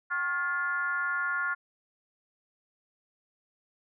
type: tone with frequency modulation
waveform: sine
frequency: 1412 Hz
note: F6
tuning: 19 cents sharp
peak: -27 dBFS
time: 0.1-1.55 s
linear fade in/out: 20 ms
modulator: 322 Hz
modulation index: 0.87
effects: none